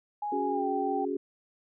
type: tone with pitch glide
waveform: sine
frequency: 830.6 to 779.5 Hz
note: G#5 to G5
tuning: 0 to -10 cents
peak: -30 dBFS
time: 0.22-1.05 s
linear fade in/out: 5 ms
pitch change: -110 cents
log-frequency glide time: 0.48-0.67 s
type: chord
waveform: sine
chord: C# suspended fourth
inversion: none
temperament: equal with one note detuned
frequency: 280.1 / 370 / 415.3 Hz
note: C#4 / F#4 / G#4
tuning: +18 / 0 / 0 cents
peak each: -33 dBFS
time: 0.32-1.17 s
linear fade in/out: 5 ms
effects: none